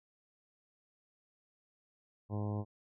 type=harmonic tone; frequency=104.1 Hz; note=G#2; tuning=5 cents sharp; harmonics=1 / 2 / 3 / 4 / 5 / 6 / 7 / 8 / 9 / 10; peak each=-35 / -41 / -45 / -47 / -49 / -51 / -52 / -53 / -54 / -55 dBFS; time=2.29-2.65 s; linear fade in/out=50 ms; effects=none